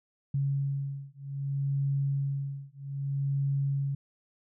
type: beating tone pair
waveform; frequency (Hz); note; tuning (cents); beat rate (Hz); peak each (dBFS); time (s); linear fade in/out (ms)
sine; 138.59 / 139.22; C#3 / C#3; 0 / +8; 0.63; -31; 0.34-3.95; 5
effects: none